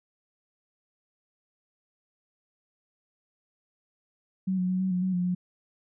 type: tone with pitch steps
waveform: sine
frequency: 188.5 / 182.4 / 184.8 / 188.3 / 180.6 / 186.9 / 178.3 / 180.1 Hz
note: F#3 / F#3 / F#3 / F#3 / F#3 / F#3 / F3 / F#3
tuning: +32 / -24 / -2 / +31 / -42 / +18 / +36 / -46 cents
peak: -24 dBFS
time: 4.47-5.35 s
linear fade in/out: 10 ms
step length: 110 ms
effects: none